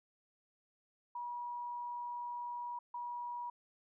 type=tone bursts at uneven times; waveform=sine; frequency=964 Hz; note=B5; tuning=42 cents flat; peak=-39 dBFS; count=2; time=1.15-2.79 / 2.94-3.5 s; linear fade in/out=5 ms; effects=none